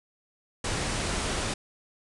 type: low-pass noise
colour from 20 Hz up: pink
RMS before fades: -30 dBFS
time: 0.64-1.54 s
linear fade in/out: 5 ms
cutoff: 10000 Hz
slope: 96 dB/octave
effects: none